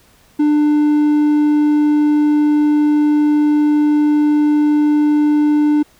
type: tone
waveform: triangle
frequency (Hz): 297.9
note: D4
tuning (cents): +25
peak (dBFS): -8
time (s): 0.39-5.83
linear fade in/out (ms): 10
effects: pink hiss -51 dBFS RMS until 5.99 s